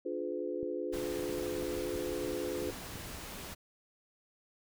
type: chord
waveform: sine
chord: D diminished seventh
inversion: none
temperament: just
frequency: 293.7 / 352.4 / 422.9 / 507.5 Hz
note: D4 / F4 / Ab4 / Cb5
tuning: 0 / +16 / +31 / +47 cents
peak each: -41 / -38 / -40 / -39 dBFS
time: 0.05-2.71 s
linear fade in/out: 10 ms
type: click train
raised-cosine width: 3 ms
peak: -33 dBFS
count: 8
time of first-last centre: 0.63-2.956 s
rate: 3.01 Hz
type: noise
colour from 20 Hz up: pink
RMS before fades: -44 dBFS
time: 0.92-3.55 s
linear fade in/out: 20 ms
effects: none